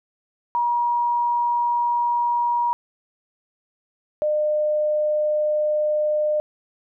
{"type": "tone pair in turn", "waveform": "sine", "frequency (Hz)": [955, 604.6], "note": ["A#5", "D#5"], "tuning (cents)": [42, -50], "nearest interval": "minor sixth", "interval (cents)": 792, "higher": "first", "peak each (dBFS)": -18, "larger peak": "neither", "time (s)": [[0.55, 2.73], [4.22, 6.4]], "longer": "neither", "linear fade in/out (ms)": 0, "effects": []}